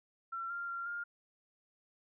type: tone with pitch steps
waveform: sine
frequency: 1355 / 1392 / 1380 / 1409 Hz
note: E6 / F6 / F6 / F6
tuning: +47 / -6 / -21 / +15 cents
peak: -37 dBFS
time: 0.32-1.04 s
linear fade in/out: 10 ms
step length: 180 ms
effects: none